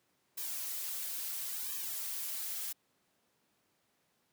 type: noise with flanger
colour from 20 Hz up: blue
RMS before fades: -39 dBFS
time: 0.37-2.73 s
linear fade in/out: 10 ms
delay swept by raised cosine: 1.4 to 5 ms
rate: 0.73 Hz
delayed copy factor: -0.85
effects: pink hiss -75 dBFS RMS until 4.32 s + high-pass 150 Hz 12 dB/octave